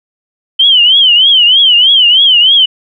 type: tone with vibrato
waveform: sine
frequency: 3062 Hz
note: G7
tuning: 41 cents flat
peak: -3 dBFS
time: 0.59-2.66 s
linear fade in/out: 10 ms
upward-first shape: triangle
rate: 3.2 Hz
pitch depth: 170 cents each way
effects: none